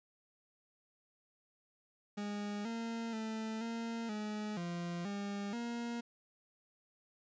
40% pulse tone with pitch steps, 205.7 / 229.6 / 220.6 / 230.1 / 211.5 / 173 / 201.5 / 235.9 Hz, G#3 / A#3 / A3 / A#3 / G#3 / F3 / G3 / A#3, -16 / -26 / +5 / -22 / +32 / -16 / +48 / +21 cents, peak -37 dBFS, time 2.17-6.01 s, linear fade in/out 10 ms, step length 480 ms, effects resampled to 16000 Hz + 12-bit

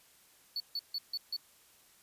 triangle tone bursts, 4448 Hz, C#8, 5 cents sharp, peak -32 dBFS, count 5, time 0.56-1.365 s, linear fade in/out 2 ms, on 41 ms, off 150 ms, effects white hiss -63 dBFS RMS until 2.02 s + resampled to 32000 Hz

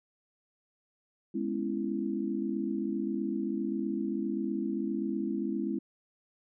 sine chord, C# minor seventh, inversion second, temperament just, 207.9 / 249.5 / 277.2 / 332.6 Hz, G#3 / B3 / C#4 / E4, +2 / +18 / 0 / +16 cents, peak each -34 / -37 / -36 / -34 dBFS, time 1.34-5.79 s, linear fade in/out 10 ms, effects none

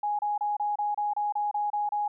sine tone bursts, 830.6 Hz, G#5, in tune, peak -25 dBFS, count 11, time 0.03-2.08 s, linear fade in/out 5 ms, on 160 ms, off 29 ms, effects none

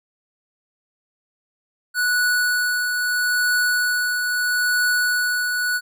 square tone with tremolo, 1474 Hz, F#6, 7 cents flat, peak -17 dBFS, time 1.94-5.81 s, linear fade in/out 50 ms, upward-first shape triangle, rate 0.77 Hz, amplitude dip 40%, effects none

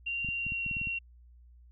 sine tone with pitch glide, 2767 to 2742 Hz, F7 to F7, -17 to -32 cents, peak -31 dBFS, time 0.06-0.99 s, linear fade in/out 10 ms, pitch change -15 cents, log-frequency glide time 0.32-0.68 s
clicks, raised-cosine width 5 ms, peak -29 dBFS, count 9, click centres 0.247 / 0.288 / 0.466 / 0.521 / 0.664 / 0.713 / 0.768 / 0.815 / 0.872 s
effects added 60 Hz sine -53 dBFS peak until 1.71 s

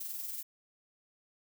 violet noise with amplitude modulation, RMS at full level -38 dBFS, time 0-0.43 s, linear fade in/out 10 ms, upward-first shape sine, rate 21.1 Hz, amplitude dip 45%, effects none

